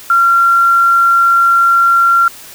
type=tone; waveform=sine; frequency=1374 Hz; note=F6; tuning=29 cents flat; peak=-6 dBFS; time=0.1-2.28 s; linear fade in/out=2 ms; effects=white hiss -34 dBFS RMS until 2.54 s